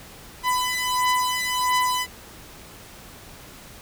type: beating tone pair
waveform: sawtooth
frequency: 1000 / 1001.5 Hz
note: B5 / B5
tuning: +21 / +24 cents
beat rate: 1.5 Hz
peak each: -20 dBFS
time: 0.43-2.07 s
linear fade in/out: 50 ms
effects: pink hiss -44 dBFS RMS until 3.81 s